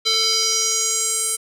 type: tone with band-pass filter sweep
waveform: square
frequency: 444.8 Hz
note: A4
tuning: 19 cents sharp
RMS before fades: -20 dBFS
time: 0.05-1.37 s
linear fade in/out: 20 ms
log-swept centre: 4200 to 9300 Hz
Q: 4
effects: none